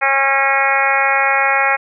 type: harmonic tone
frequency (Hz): 272.7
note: C#4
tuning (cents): -28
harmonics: 2 / 3 / 4 / 5 / 6 / 7 / 8 / 9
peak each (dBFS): -23 / -18 / -23 / -20 / -21 / -19 / -19 / -22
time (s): 0.01-1.77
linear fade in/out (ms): 20
effects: none